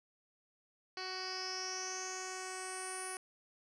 10% pulse tone with low-pass filter sweep, 373.1 Hz, F#4, 14 cents sharp, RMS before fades -42 dBFS, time 0.97-3.17 s, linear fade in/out 2 ms, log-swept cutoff 4300 to 10000 Hz, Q 8.5, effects none

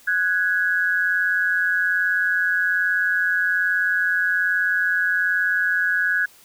sine tone pair together, 1480 / 1661.2 Hz, F#6 / G#6, 0 / 0 cents, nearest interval major second, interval 200 cents, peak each -21 / -20 dBFS, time 0.07-6.26 s, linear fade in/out 10 ms, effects white hiss -51 dBFS RMS until 6.44 s

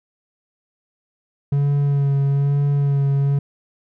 triangle tone with vibrato, 140.9 Hz, C#3, 29 cents sharp, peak -13 dBFS, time 1.52-3.39 s, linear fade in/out 5 ms, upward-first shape sine, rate 1.1 Hz, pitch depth 23 cents each way, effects none

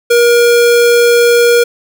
square tone, 475.4 Hz, A#4, 34 cents sharp, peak -6 dBFS, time 0.1-1.64 s, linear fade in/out 10 ms, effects none

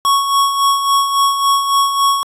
square tone with tremolo, 1108.7 Hz, C#6, in tune, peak -10 dBFS, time 0.05-2.23 s, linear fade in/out 0 ms, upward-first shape sine, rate 3.6 Hz, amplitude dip 55%, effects resampled to 32000 Hz

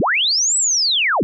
sine linear two-way sweep, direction up then down, 119.2 to 8000 to 119.2 Hz, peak -14 dBFS, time 0-1.23 s, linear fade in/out 0 ms, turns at 0.57 s, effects none

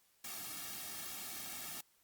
white noise with comb filter, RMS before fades -45 dBFS, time 0.24-1.81 s, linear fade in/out 5 ms, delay 2 ms, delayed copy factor -0.8, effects white hiss -72 dBFS RMS until 2.03 s + Opus 48 kbps

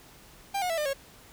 45% pulse tone with pitch steps, 794 / 723.9 / 660 / 601.7 / 548.6 Hz, G5 / F#5 / E5 / D5 / C#5, +22 / -38 / +2 / +42 / -18 cents, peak -27 dBFS, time 0.54-0.935 s, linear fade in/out 10 ms, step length 79 ms, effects pink hiss -53 dBFS RMS until 1.32 s

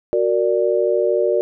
sine chord, Gb augmented, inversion none, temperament equal with one note detuned, 370 / 463.2 / 587.3 Hz, Gb4 / Bb4 / D5, 0 / -11 / 0 cents, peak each -19 dBFS, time 0.13-1.41 s, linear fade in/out 0 ms, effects none

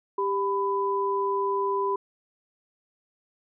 sine tone pair together, 395.1 / 998 Hz, G4 / B5, +14 / +18 cents, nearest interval octave + major third, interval 1604 cents, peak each -26 dBFS, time 0.18-1.96 s, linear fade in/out 5 ms, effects none

